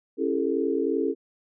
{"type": "tone cluster", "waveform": "sine", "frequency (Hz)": [274.1, 334.3, 404.4, 447.1], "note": ["C#4", "E4", "G#4", "A4"], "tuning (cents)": [-19, 24, -46, 28], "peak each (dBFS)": -28, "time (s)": [0.17, 1.15], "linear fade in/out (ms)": 50, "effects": []}